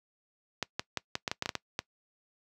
clicks, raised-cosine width 0.2 ms, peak -13 dBFS, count 11, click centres 0.627 / 0.795 / 0.973 / 1.154 / 1.278 / 1.315 / 1.424 / 1.459 / 1.492 / 1.553 / 1.791 s, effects noise-tail reverb RT60 0.1 s tail -22 dB re dry + high-pass 80 Hz 12 dB/octave

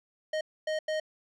square tone bursts at uneven times, 622 Hz, D#5, 1 cent flat, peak -29 dBFS, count 3, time 0.33-0.41 / 0.67-0.79 / 0.88-1 s, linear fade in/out 5 ms, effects low-pass 5000 Hz 12 dB/octave

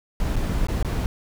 brown noise with dropouts, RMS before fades -23 dBFS, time 0.2-1.06 s, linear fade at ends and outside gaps 1 ms, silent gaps 0.358-0.364 / 0.669-0.684 / 0.827-0.847 s, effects none

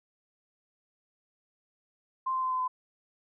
sine tone with pitch steps, 1046 / 1038.8 / 1031.6 / 1024.5 / 1017.4 Hz, C6 / C6 / C6 / C6 / C6, -1 / -13 / -25 / -37 / -49 cents, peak -27 dBFS, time 2.26-2.68 s, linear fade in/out 10 ms, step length 84 ms, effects none

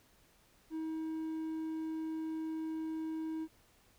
triangle tone, 318.4 Hz, D#4, 40 cents sharp, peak -34 dBFS, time 0.7-3.48 s, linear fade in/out 50 ms, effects pink hiss -67 dBFS RMS until 3.98 s

